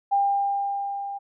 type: tone with level ramp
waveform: sine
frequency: 799 Hz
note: G5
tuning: 33 cents sharp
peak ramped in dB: -17 to -30 dBFS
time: 0.11-1.19 s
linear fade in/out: 20 ms
effects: none